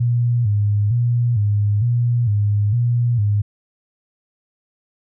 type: tone with vibrato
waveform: sine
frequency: 111.3 Hz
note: A2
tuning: 20 cents sharp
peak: -14 dBFS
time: 0-3.42 s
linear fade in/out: 10 ms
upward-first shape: square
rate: 1.1 Hz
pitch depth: 130 cents each way
effects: none